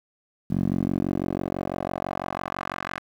10% pulse tone with band-pass filter sweep, 46 Hz, F#1, 9 cents flat, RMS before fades -28 dBFS, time 0.5-3 s, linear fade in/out 10 ms, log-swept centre 190 to 1600 Hz, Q 1.6, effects 9-bit

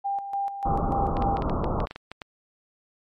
sine tone with tremolo, 796 Hz, G5, 26 cents sharp, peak -24 dBFS, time 0.04-1.42 s, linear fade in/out 20 ms, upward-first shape square, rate 3.4 Hz, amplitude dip 60%
pink low-pass noise, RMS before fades -26 dBFS, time 0.65-1.86 s, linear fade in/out 10 ms, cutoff 1300 Hz, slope 96 dB/octave
clicks, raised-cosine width 0.3 ms, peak -20 dBFS, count 12, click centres 1.169 / 1.223 / 1.37 / 1.422 / 1.497 / 1.643 / 1.803 / 1.871 / 1.91 / 1.96 / 2.116 / 2.218 s
effects MP3 64 kbps

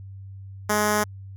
5% pulse tone with notch filter, 210 Hz, G#3, 19 cents sharp, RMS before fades -22 dBFS, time 0.69-1.04 s, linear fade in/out 10 ms, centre 2600 Hz, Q 1.2, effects added 97 Hz sine -37 dBFS peak until 1.36 s

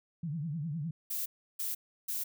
sine tone with vibrato, 155.56 Hz, D#3, in tune, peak -33 dBFS, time 0.23-0.91 s, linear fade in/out 5 ms, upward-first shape triangle, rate 9.8 Hz, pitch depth 220 cents each way
violet noise bursts, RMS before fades -35 dBFS, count 3, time 1.1-2.24 s, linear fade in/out 10 ms, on 160 ms, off 330 ms
effects none

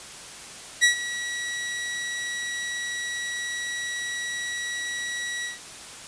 sawtooth tone with ADSR envelope, 1930 Hz, B6, 40 cents flat, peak -10 dBFS, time 0.81-5.59 s, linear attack 27 ms, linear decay 110 ms, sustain -15 dB, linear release 140 ms, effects white hiss -41 dBFS RMS until 6.07 s + resampled to 22050 Hz

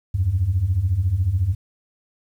sine beating tone pair, 82.41 / 96.41 Hz, E2 / G2, 0 / -28 cents, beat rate 14 Hz, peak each -22 / -18 dBFS, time 0.14-1.55 s, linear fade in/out 10 ms, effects tanh soft clip ceiling -10 dBFS + 9-bit

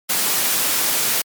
white noise, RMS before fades -19 dBFS, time 0.09-1.22 s, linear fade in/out 10 ms, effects high-pass 150 Hz 12 dB/octave + MP3 96 kbps

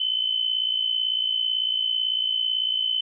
sine tone pair together, 3000 / 3058 Hz, F#7 / G7, +23 / -44 cents, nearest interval unison, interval 33 cents, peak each -27 / -23 dBFS, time 0-3.01 s, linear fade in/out 5 ms, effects none

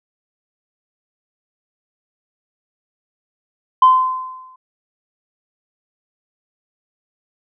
sine tone with exponential decay, 1030 Hz, C6, 28 cents flat, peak -3 dBFS, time 3.82-4.56 s, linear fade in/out 5 ms, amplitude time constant 160 ms, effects tanh soft clip ceiling -2 dBFS

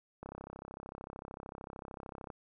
click train, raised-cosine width 1 ms, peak -30 dBFS, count 70, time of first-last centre 0.23-2.302 s, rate 33.3 Hz, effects none

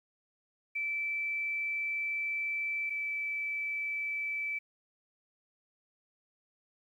sine tone pair in turn, 2323 / 2313 Hz, D7 / D7, -20 / -27 cents, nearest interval unison, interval 7 cents, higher first, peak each -31 / -32 dBFS, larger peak first, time 0.75-2.9 / 2.9-4.59 s, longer first, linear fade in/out 10 ms, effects 11-bit

